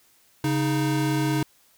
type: tone pair together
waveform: square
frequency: 138.58 / 311.1 Hz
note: C#3 / D#4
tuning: 0 / 0 cents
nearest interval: octave + major second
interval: 1400 cents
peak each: -25 dBFS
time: 0.44-1.43 s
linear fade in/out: 2 ms
effects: white hiss -60 dBFS RMS until 1.77 s